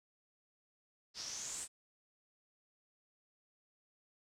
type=noise with low-pass filter sweep; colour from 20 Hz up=white; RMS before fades=-44 dBFS; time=1.14-1.68 s; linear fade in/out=50 ms; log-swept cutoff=5000 to 8500 Hz; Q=5.8; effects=none